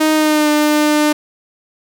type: tone with pitch glide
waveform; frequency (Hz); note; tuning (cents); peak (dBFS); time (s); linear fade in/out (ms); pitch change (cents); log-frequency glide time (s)
sawtooth; 311.1 to 300.2; D#4 to D4; 0 to +38; -7; 0-1.13; 10; -62; 0.13-0.49
effects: none